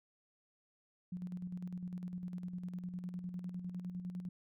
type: tone with tremolo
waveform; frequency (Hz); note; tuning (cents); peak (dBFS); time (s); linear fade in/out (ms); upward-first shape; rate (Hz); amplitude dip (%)
sine; 179.6; F3; +49; -38; 1.12-4.29; 5; square; 9.9; 50
effects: none